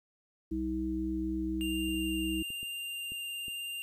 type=harmonic tone; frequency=64 Hz; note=C2; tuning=38 cents flat; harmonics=1 / 3 / 5; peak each=-38 / -39 / -32 dBFS; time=0.51-2.43 s; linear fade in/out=10 ms
type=tone with vibrato; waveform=square; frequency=2794 Hz; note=F7; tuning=in tune; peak=-37 dBFS; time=1.61-3.82 s; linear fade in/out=0 ms; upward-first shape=sine; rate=19 Hz; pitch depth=12 cents each way
type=clicks; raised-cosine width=3 ms; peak=-36 dBFS; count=6; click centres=1.888 / 1.945 / 2.504 / 2.63 / 3.12 / 3.482 s
effects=11-bit